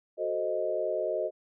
sine chord, F# diminished seventh, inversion none, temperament equal, 370 / 440 / 523.3 / 622.3 Hz, F#4 / A4 / C5 / Eb5, 0 / 0 / 0 / 0 cents, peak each -35 / -35 / -34 / -30 dBFS, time 0.17-1.31 s, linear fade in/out 50 ms, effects none

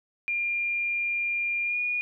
sine tone with pitch glide, 2400 to 2443 Hz, D7 to D#7, +37 to -32 cents, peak -25 dBFS, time 0.28-2.01 s, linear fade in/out 0 ms, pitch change +31 cents, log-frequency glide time 1.65-1.78 s, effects none

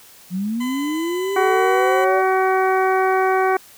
sine linear sweep, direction up, 174.61 to 587.3 Hz, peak -20 dBFS, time 0.3-2.23 s, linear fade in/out 50 ms
20% pulse tone with pitch glide, 1014 to 1002.9 Hz, B5 to B5, +45 to +26 cents, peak -24 dBFS, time 0.6-2.05 s, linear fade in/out 10 ms, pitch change -19 cents, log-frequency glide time 0.82-1.41 s
harmonic tone, 377.8 Hz, F#4, 36 cents sharp, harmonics 1 / 2 / 3 / 4 / 5 / 6, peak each -18 / -19 / -23 / -25 / -30 / -31 dBFS, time 1.36-3.57 s, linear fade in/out 5 ms
effects white hiss -46 dBFS RMS until 3.77 s

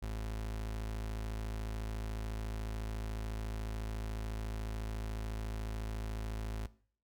35% pulse tone, 54 Hz, A1, 32 cents flat, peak -35 dBFS, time 0.02-6.67 s, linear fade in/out 10 ms, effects noise-tail reverb RT60 0.5 s tail -19 dB re dry

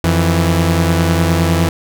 sawtooth tone pair together, 87.31 / 164.81 Hz, F2 / E3, 0 / 0 cents, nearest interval major seventh, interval 1100 cents, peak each -10 dBFS, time 0.04-1.69 s, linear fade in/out 0 ms, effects none

